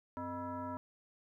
sine tone with frequency modulation, 616 Hz, D#5, 17 cents flat, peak -38 dBFS, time 0.17-0.77 s, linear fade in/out 0 ms, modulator 356 Hz, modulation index 1.7, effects 13-bit

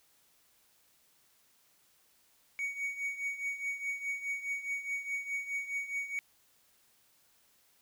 triangle tone with tremolo, 2242 Hz, C#7, 19 cents sharp, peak -29 dBFS, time 2.59-6.19 s, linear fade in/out 0 ms, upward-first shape triangle, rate 4.8 Hz, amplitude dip 80%, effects white hiss -68 dBFS RMS until 7.81 s

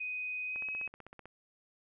sine tone with pitch glide, 2500 to 2547 Hz, D#7 to D#7, +8 to +40 cents, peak -35 dBFS, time 0-0.88 s, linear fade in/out 10 ms, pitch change +32 cents, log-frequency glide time 0.46-0.67 s
click train, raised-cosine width 0.5 ms, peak -34 dBFS, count 12, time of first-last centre 0.56-1.256 s, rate 15.8 Hz
effects none

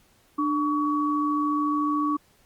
sine tone pair together, 297.7 / 1129.8 Hz, D4 / C#6, +24 / +33 cents, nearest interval octave + major seventh, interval 2309 cents, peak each -24 / -25 dBFS, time 0.38-2.17 s, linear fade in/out 10 ms, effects pink hiss -61 dBFS RMS until 2.45 s + Opus 48 kbps

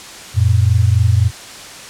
sine tone pair together, 90.25 / 114 Hz, F#2 / A#2, -43 / -38 cents, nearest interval major third, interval 405 cents, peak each -12 dBFS, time 0.34-1.31 s, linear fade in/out 50 ms, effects white hiss -33 dBFS RMS until 1.89 s + low-pass 8000 Hz 12 dB/octave

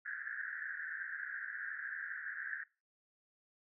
white band-pass noise, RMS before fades -43 dBFS, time 0.05-2.64 s, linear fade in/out 10 ms, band 1500 to 1800 Hz, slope 96 dB/octave, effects noise-tail reverb RT60 0.3 s tail -21 dB re dry

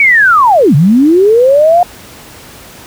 sine linear two-way sweep, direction down then up, 2296 to 130.81 to 721 Hz, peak -3 dBFS, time 0-1.83 s, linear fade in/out 2 ms, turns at 0.75 s, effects pink hiss -33 dBFS RMS until 2.86 s + high-pass 60 Hz 12 dB/octave

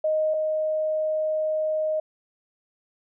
sine tone pair in turn, 622.3 / 622.3 Hz, D#5 / D#5, 0 / 0 cents, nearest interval unison, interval 0 cents, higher neither, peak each -20 / -22 dBFS, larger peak first, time 0.04-0.34 / 0.34-2 s, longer second, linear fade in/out 5 ms, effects none

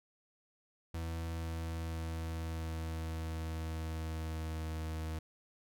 40% pulse tone with pitch glide, 82.41 to 79.51 Hz, E2 to D#2, 0 to +38 cents, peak -36 dBFS, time 0.94-5.19 s, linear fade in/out 5 ms, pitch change -62 cents, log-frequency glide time 1.17-4.67 s, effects none

